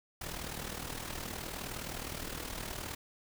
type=noise with amplitude modulation; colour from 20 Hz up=pink; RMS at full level=-38 dBFS; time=0.21-2.95 s; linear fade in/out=5 ms; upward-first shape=sine; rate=39.3 Hz; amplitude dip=65%; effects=none